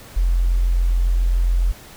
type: tone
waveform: sine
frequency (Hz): 43.65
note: F1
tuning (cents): 0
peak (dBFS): -14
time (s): 0.16-1.72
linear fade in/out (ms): 10
effects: pink hiss -42 dBFS RMS until 1.96 s